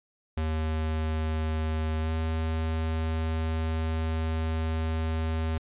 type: tone with pitch glide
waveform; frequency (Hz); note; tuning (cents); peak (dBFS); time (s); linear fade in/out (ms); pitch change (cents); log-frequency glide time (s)
square; 78.9 to 80.19; D#2 to E2; +25 to -47; -27; 0.37-5.58; 5; +28; 2-2.11
effects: resampled to 8000 Hz